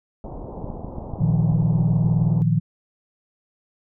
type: low-pass noise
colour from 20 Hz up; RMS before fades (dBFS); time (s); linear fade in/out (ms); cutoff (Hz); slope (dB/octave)
pink; -34; 0.24-2.42; 0; 930; 48
type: clicks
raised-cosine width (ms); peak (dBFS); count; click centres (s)
5; -18; 9; 0.644 / 0.702 / 0.846 / 0.984 / 1.137 / 1.216 / 1.302 / 1.521 / 2.049
type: chord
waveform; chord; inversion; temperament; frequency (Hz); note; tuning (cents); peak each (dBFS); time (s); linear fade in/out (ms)
sine; Bb suspended fourth; none; just; 116.54 / 155.39 / 174.81; Bb2 / Eb3 / F3; 0 / -2 / +2; -21 / -19 / -22; 1.19-2.6; 20
effects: none